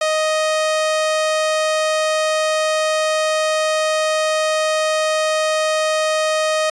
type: tone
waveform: sawtooth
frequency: 624 Hz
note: D#5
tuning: 5 cents sharp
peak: -12 dBFS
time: 0.01-6.7 s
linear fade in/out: 5 ms
effects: resampled to 22050 Hz